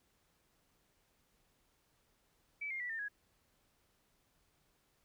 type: tone with pitch steps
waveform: sine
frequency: 2301 / 2122 / 1957.4 / 1805.3 / 1665.1 Hz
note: D7 / C7 / B6 / A6 / G#6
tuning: -36 / +24 / -16 / +44 / +4 cents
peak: -38 dBFS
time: 2.61-3.085 s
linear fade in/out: 10 ms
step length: 95 ms
effects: pink hiss -75 dBFS RMS until 5.04 s